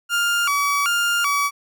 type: tone with vibrato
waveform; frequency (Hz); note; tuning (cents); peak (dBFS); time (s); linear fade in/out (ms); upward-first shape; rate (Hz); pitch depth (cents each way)
30% pulse; 1265; D#6; +28; -15; 0.09-1.51; 50; square; 1.3; 180
effects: none